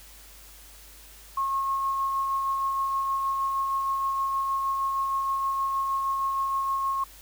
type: tone with tremolo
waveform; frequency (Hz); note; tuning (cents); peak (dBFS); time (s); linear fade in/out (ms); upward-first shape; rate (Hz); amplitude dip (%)
sine; 1085; C#6; -37; -23; 1.37-7.04; 5; sine; 6.4; 25
effects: added 50 Hz sine -51 dBFS peak until 7.21 s + white hiss -50 dBFS RMS until 7.21 s